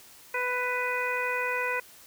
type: harmonic tone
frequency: 496.5 Hz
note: B4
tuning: 9 cents sharp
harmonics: 1 / 2 / 3 / 4 / 5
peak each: -33 / -33 / -33 / -33 / -33 dBFS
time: 0.34-1.8 s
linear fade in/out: 5 ms
effects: white hiss -52 dBFS RMS until 2.06 s